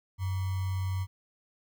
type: tone with sample-and-hold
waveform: sine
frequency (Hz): 94.2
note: F#2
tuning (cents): +32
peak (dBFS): -28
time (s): 0.18-1.07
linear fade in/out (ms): 50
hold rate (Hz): 1050
effects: none